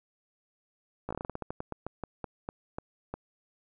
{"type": "slowing click train", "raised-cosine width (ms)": 1, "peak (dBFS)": -21, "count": 19, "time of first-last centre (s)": [1.09, 3.14], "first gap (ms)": 16, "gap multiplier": 1.2, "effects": []}